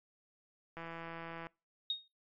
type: click train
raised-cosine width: 0.5 ms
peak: -30 dBFS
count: 117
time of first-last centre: 0.77-1.469 s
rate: 166 Hz
type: tone with exponential decay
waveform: sine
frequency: 3729 Hz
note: A#7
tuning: in tune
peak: -29 dBFS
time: 1.9-2.08 s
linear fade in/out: 2 ms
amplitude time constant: 37 ms
effects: noise-tail reverb RT60 0.3 s tail -25 dB re dry + MP3 48 kbps